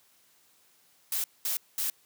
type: noise bursts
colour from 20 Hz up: blue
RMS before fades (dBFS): -30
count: 3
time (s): 1.12-1.9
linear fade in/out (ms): 2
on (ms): 120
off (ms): 210
effects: white hiss -64 dBFS RMS until 2.05 s + high-pass 100 Hz 12 dB/octave